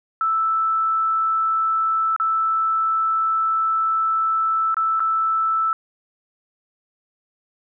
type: tone with dropouts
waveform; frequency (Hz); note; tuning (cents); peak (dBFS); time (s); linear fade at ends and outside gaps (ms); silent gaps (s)
sine; 1318.5; E6; 0; -17; 0.21-5.73; 1; 2.163-2.199 / 4.744-4.768 / 4.996-5.003
effects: none